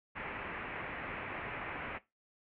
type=low-pass noise; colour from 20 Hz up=white; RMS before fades=-42 dBFS; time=0.15-1.99 s; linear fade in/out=20 ms; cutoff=2500 Hz; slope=48 dB/octave; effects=noise-tail reverb RT60 0.2 s tail -17 dB re dry

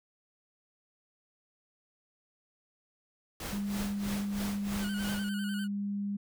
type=noise with tremolo; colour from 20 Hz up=pink; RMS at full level=-38 dBFS; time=3.4-5.29 s; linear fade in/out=2 ms; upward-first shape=sine; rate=3.1 Hz; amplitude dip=80%
type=tone; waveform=sine; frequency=201.8 Hz; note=G#3; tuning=49 cents flat; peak=-31 dBFS; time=3.52-6.17 s; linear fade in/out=10 ms
type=tone with vibrato; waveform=25% pulse; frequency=1495 Hz; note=F#6; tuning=17 cents sharp; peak=-36 dBFS; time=4.79-5.68 s; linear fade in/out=50 ms; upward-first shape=square; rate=10 Hz; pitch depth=52 cents each way
effects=none

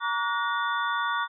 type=tone cluster; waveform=sine; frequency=938 / 1141 / 1452 / 1871 / 3514 Hz; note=A#5 / C#6 / F#6 / A#6 / A7; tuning=+11 / +50 / -33 / +6 / -3 cents; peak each=-31 / -29 / -29 / -37 / -37 dBFS; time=0-1.28 s; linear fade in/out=50 ms; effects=none

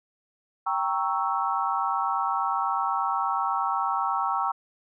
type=chord; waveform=sine; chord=G diminished seventh; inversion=none; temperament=equal; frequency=784 / 932.3 / 1108.7 / 1318.5 Hz; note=G5 / Bb5 / Db6 / Fb6; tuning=0 / 0 / 0 / 0 cents; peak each=-29 dBFS; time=0.66-4.52 s; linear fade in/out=10 ms; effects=none

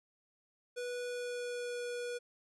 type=tone with pitch glide; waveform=square; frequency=490 to 484.7 Hz; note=B4 to B4; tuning=-14 to -32 cents; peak=-38 dBFS; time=0.76-2.19 s; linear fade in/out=20 ms; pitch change=-18 cents; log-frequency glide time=1.07-1.84 s; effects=resampled to 24000 Hz

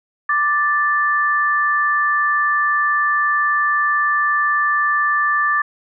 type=tone pair together; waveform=sine; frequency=1178.1 / 1760 Hz; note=D6 / A6; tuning=+5 / 0 cents; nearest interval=perfect fifth; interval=695 cents; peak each=-17 dBFS; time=0.29-5.62 s; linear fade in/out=5 ms; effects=none

